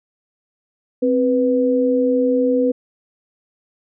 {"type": "tone pair together", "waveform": "sine", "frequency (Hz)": [261.6, 493.8], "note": ["C4", "B4"], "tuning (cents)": [0, 0], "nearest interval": "major seventh", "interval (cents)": 1100, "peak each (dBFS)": [-17, -16], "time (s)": [1.02, 2.72], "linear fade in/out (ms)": 10, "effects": []}